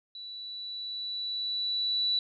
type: tone with level ramp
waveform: sine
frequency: 3949 Hz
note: B7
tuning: 1 cent flat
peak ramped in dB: -40 to -24 dBFS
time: 0.15-2.19 s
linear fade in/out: 2 ms
effects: none